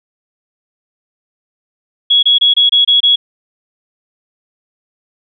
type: tone bursts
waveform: sine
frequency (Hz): 3344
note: G#7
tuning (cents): +11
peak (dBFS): -6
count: 7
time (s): 2.1-3.16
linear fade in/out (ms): 10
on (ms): 130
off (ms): 25
effects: none